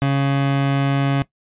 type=tone; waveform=30% pulse; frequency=138.59 Hz; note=C#3; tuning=in tune; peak=-13 dBFS; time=0.02-1.22 s; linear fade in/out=0 ms; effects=noise-tail reverb RT60 0.1 s tail -18 dB re dry + resampled to 8000 Hz